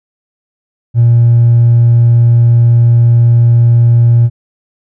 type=tone with hard clipping; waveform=sine; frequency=118.2 Hz; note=A#2; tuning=24 cents sharp; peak=-4 dBFS; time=0.94-4.3 s; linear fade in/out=50 ms; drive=1 dB; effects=none